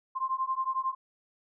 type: beating tone pair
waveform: sine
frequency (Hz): 1046.5 / 1057.5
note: C6 / C6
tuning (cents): 0 / +18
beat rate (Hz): 11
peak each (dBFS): -31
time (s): 0.15-0.95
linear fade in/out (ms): 20
effects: none